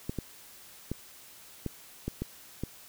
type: clicks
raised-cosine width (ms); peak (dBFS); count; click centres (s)
3; -19; 7; 0.095 / 0.187 / 0.916 / 1.663 / 2.08 / 2.22 / 2.636
effects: white hiss -52 dBFS RMS until 2.88 s